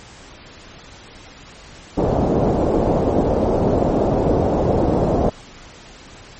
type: low-pass noise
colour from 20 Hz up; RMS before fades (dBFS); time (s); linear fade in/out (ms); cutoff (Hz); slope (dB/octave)
white; -17; 1.97-5.3; 10; 650; 24
effects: pink hiss -41 dBFS RMS until 6.39 s + MP3 32 kbps